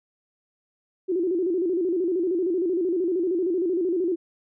sine tone with vibrato, 354.4 Hz, F4, 25 cents sharp, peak -21 dBFS, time 1.08-4.16 s, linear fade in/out 20 ms, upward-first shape square, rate 13 Hz, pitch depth 98 cents each way, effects none

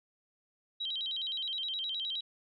sine tone with vibrato, 3488 Hz, A7, 16 cents flat, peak -33 dBFS, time 0.8-2.21 s, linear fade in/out 10 ms, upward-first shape square, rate 9.6 Hz, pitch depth 180 cents each way, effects none

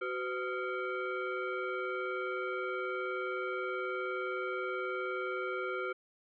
sine tone with frequency modulation, 506 Hz, B4, 42 cents sharp, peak -33 dBFS, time 0.01-5.93 s, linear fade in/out 10 ms, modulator 881 Hz, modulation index 1.6, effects none

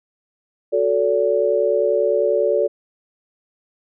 sine chord, D major, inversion first, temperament equal with one note detuned, 370 / 440 / 572.6 Hz, F#4 / A4 / D5, 0 / 0 / -44 cents, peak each -22 / -19 / -18 dBFS, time 0.72-2.68 s, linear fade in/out 20 ms, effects none

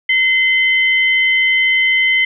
sine tone pair together, 2054 / 3074 Hz, C7 / G7, -33 / -35 cents, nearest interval perfect fifth, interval 698 cents, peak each -11 / -19 dBFS, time 0.09-2.25 s, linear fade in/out 5 ms, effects none

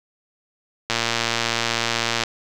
click train, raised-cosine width 0.2 ms, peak -3 dBFS, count 156, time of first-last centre 0.9-2.236 s, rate 116 Hz, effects none

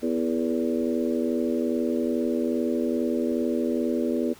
harmonic tone with a mistuned harmonic, 82.41 Hz, E2, in tune, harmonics 3 / 4 / 5 / 6 / 7, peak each -26 / -28 / -30 / -32 / -33 dBFS, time 0.02-4.34 s, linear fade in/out 20 ms, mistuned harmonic 6, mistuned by -38 cents, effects pink hiss -50 dBFS RMS until 4.39 s

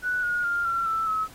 sine tone with pitch steps, 1480 / 1439.5 / 1400.2 / 1361.9 / 1324.6 / 1288.4 Hz, F#6 / F#6 / F6 / F6 / E6 / E6, 0 / -48 / +4 / -44 / +8 / -40 cents, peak -23 dBFS, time 0.02-1.28 s, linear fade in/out 50 ms, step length 210 ms, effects pink hiss -49 dBFS RMS until 1.34 s + AAC 48 kbps

